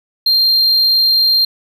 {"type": "tone", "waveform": "triangle", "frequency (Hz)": 4186, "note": "C8", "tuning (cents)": 0, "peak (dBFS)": -8, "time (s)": [0.26, 1.45], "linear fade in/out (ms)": 5, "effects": []}